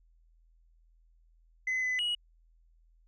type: tone with pitch steps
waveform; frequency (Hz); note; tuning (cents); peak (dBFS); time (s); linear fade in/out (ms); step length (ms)
sine; 2032 / 2011 / 2907; B6 / B6 / F#7; +49 / +31 / -31; -26; 1.67-2.15; 5; 160
effects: tanh soft clip ceiling -27 dBFS + added 41 Hz sine -61 dBFS peak until 3.07 s